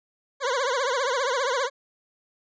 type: tone with vibrato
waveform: 20% pulse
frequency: 519 Hz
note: C5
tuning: 14 cents flat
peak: -18 dBFS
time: 0.4-1.7 s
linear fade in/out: 50 ms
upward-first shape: triangle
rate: 15 Hz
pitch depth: 190 cents each way
effects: resampled to 16000 Hz